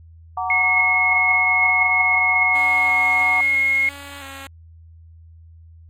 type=chord; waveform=sine; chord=Gb augmented; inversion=none; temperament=just; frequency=740 / 925 / 1156.2 Hz; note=Gb5 / Bb5 / D6; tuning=0 / -14 / -27 cents; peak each=-24 / -27 / -27 dBFS; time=0.37-3.41 s; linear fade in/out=5 ms
type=tone with pitch glide; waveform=sine; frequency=2172 to 2158 Hz; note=C#7 to C#7; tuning=-36 to -47 cents; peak=-15 dBFS; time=0.5-3.89 s; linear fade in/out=2 ms; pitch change=-11 cents; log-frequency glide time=2.03-3.45 s
type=tone with vibrato; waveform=5% pulse; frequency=277.2 Hz; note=C#4; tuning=in tune; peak=-24 dBFS; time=2.55-4.47 s; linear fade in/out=2 ms; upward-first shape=square; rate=1.5 Hz; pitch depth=30 cents each way
effects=added 82 Hz sine -42 dBFS peak until 5.89 s + AAC 48 kbps